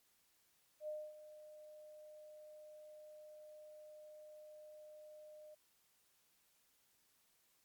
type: tone with ADSR envelope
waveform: sine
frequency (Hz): 609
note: D#5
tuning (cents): -37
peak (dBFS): -40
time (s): 0.8-5.55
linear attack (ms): 79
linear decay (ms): 250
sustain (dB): -14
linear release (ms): 12
effects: white hiss -75 dBFS RMS until 7.64 s + MP3 96 kbps

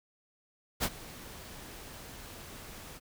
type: noise with ADSR envelope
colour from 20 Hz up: pink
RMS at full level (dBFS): -27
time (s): 0.8-3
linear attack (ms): 38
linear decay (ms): 50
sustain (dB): -20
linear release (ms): 37
effects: none

